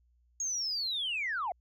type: linear sweep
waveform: sine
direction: down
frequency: 6645 to 659.3 Hz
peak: -30 dBFS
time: 0.4-1.52 s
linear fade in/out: 2 ms
effects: tanh soft clip ceiling -26 dBFS + added 60 Hz sine -65 dBFS peak until 1.6 s